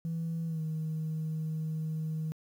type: tone with pitch glide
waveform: sine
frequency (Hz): 164.81 to 157.55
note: E3 to D#3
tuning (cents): 0 to +22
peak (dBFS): -30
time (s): 0.05-2.32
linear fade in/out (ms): 0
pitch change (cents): -78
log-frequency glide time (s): 0.47-0.61
effects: tanh soft clip ceiling -28 dBFS + 10-bit